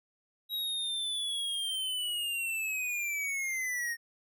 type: linear sweep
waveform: square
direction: down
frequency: 3848 to 1842 Hz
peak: -32 dBFS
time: 0.49-3.97 s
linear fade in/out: 50 ms
effects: none